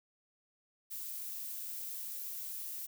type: noise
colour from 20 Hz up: violet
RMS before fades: -42 dBFS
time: 0.9-2.87 s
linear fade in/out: 20 ms
effects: none